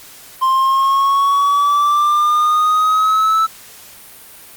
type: exponential sweep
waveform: triangle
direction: up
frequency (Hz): 1046.5 to 1318.5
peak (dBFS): -9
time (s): 0.41-3.47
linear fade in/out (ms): 20
effects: white hiss -39 dBFS RMS until 4.56 s + Opus 48 kbps